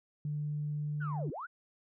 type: tone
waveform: sine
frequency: 148.6 Hz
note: D3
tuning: 21 cents sharp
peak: -32 dBFS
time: 0.25-1.3 s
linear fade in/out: 2 ms
type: linear two-way sweep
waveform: sine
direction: down then up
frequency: 1568 to 230.8 to 1568 Hz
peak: -38 dBFS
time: 1-1.47 s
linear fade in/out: 20 ms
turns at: 1.3 s
effects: tanh soft clip ceiling -26 dBFS